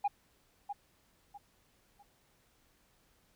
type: tone with echo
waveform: sine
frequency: 813 Hz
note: G#5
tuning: 37 cents flat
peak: -25 dBFS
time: 0.04-0.08 s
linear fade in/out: 10 ms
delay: 650 ms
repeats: 3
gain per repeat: -10 dB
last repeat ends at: 2.03 s
effects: tanh soft clip ceiling -26 dBFS + pink hiss -70 dBFS RMS until 3.35 s